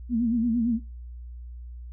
sine tone with vibrato, 233.1 Hz, A#3, in tune, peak -21 dBFS, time 0.09-0.8 s, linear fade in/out 50 ms, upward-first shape sine, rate 8.8 Hz, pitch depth 90 cents each way, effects noise-tail reverb RT60 0.3 s tail -25 dB re dry + added 60 Hz sine -37 dBFS peak until 1.92 s

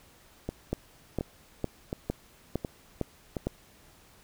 two click trains, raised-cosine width 2 ms, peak -15 / -18 dBFS, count 7 / 5, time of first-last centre 0.73-3.47 / 0.49-3.368 s, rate 2.19 / 1.39 Hz, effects pink hiss -58 dBFS RMS until 4.23 s

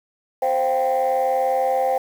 sine chord, C suspended fourth, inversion none, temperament equal with one note detuned, 523.3 / 703.7 / 784 Hz, C5 / F5 / G5, 0 / +13 / 0 cents, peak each -19 / -24 / -19 dBFS, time 0.42-1.98 s, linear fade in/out 5 ms, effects tanh soft clip ceiling -13 dBFS + 7-bit

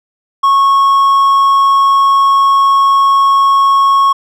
triangle tone, 1099 Hz, C#6, 15 cents flat, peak -4 dBFS, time 0.43-4.13 s, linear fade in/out 10 ms, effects none

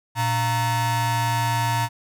45% pulse ring-modulated tone, 405.6 Hz, G#4, 41 cents flat, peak -17 dBFS, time 0.15-1.89 s, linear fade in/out 50 ms, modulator 522 Hz, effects none

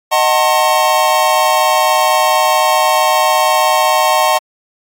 square chord, D# diminished seventh, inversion none, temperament just, 622.3 / 746.7 / 896 / 1075.3 Hz, D#5 / F#5 / A5 / C6, 0 / +16 / +31 / +47 cents, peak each -16 dBFS, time 0.11-4.39 s, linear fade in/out 20 ms, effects AAC 64 kbps

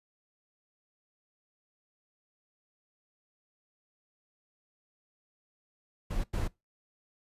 brown noise bursts at uneven times, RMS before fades -31 dBFS, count 2, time 6.1-6.24 / 6.33-6.48 s, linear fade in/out 10 ms, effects noise-tail reverb RT60 0.2 s tail -22 dB re dry + resampled to 32000 Hz

